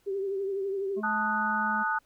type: tone with vibrato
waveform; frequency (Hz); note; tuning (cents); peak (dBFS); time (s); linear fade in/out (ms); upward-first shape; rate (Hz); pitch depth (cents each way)
sine; 391.5; G4; -2; -28; 0.06-1.01; 20; triangle; 12; 57
type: harmonic tone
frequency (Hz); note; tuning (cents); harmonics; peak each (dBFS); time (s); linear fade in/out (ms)
214.8; A3; -41; 1 / 3 / 5; -34 / -46 / -53; 0.96-1.84; 20
type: chord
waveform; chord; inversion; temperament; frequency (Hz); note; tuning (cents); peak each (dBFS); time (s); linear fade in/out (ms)
sine; D# diminished; second; equal; 880 / 1244.5 / 1480; A5 / D#6 / F#6; 0 / 0 / 0; -30 / -31 / -29; 1.03-1.99; 10
effects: pink hiss -68 dBFS RMS until 2.05 s